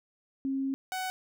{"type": "tone pair in turn", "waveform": ["sine", "sawtooth"], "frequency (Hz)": [269.9, 747.7], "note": ["C#4", "F#5"], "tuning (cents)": [-46, 18], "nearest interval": "octave + tritone", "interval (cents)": 1764, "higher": "second", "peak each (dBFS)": -28, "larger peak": "neither", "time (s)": [[0.45, 0.74], [0.92, 1.1]], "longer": "first", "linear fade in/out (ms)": 0, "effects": []}